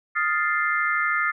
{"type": "chord", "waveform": "sine", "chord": "F dominant seventh", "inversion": "third", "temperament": "equal", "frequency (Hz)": [1244.5, 1396.9, 1760, 2093], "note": ["Eb6", "F6", "A6", "C7"], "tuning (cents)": [0, 0, 0, 0], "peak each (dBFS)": -26, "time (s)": [0.15, 1.32], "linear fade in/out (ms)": 20, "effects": []}